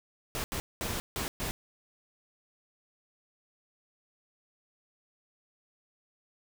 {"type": "noise bursts at uneven times", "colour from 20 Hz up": "pink", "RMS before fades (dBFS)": -34, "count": 5, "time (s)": [[0.35, 0.44], [0.52, 0.6], [0.81, 1], [1.16, 1.28], [1.4, 1.51]], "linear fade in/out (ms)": 0, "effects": []}